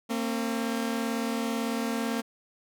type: tone pair together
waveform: sawtooth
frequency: 228.7 / 266.7 Hz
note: A#3 / C4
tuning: -33 / +33 cents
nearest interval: minor third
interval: 266 cents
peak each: -25 / -29 dBFS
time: 0.09-2.22 s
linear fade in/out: 20 ms
effects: none